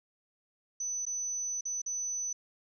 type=tone with dropouts; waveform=sine; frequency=6000 Hz; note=F#8; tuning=23 cents sharp; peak=-32 dBFS; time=0.8-2.33 s; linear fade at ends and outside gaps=5 ms; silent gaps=1.054-1.065 / 1.61-1.653 / 1.818-1.861 s; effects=none